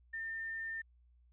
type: tone with quantisation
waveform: sine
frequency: 1805 Hz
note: A6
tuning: 44 cents sharp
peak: -38 dBFS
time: 0.13-0.82 s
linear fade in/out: 10 ms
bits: 11
effects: added 60 Hz sine -63 dBFS peak until 1.32 s + resampled to 8000 Hz